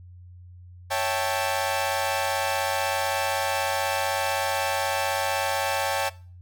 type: chord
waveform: sawtooth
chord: A dominant seventh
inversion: first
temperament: equal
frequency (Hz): 554.4 / 659.3 / 784 / 880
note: C#5 / E5 / G5 / A5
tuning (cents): 0 / 0 / 0 / 0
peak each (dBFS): -25 / -28 / -25 / -25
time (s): 0.9-6.1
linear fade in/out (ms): 20
effects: noise-tail reverb RT60 0.4 s tail -20 dB re dry + added 89 Hz sine -43 dBFS peak until 6.41 s